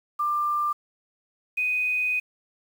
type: tone pair in turn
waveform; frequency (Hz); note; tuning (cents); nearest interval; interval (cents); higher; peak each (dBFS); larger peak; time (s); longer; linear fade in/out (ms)
sine; 1189 / 2496; D6 / D#7; +21 / +5; octave + minor second; 1284; second; -22; neither; 0.19-0.73 / 1.57-2.2; second; 10
effects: 8-bit